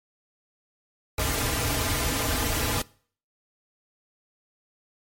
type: noise with comb filter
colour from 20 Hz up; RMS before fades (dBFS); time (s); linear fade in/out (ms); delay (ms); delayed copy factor
pink; -26; 1.18-2.82; 5; 5.4; -0.95
effects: noise-tail reverb RT60 0.5 s tail -23 dB re dry + MP3 64 kbps